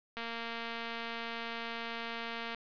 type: click train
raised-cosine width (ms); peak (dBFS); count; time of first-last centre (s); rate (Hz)
0.3; -24; 550; 0.17-2.547; 231
effects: resampled to 11025 Hz + 9-bit